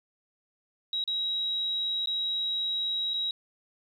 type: tone with dropouts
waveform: sine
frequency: 3841 Hz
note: B7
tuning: 49 cents flat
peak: -27 dBFS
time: 0.93-3.31 s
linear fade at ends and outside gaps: 2 ms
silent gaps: 1.04-1.076 / 2.059-2.072 / 3.136-3.14 s
effects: 10-bit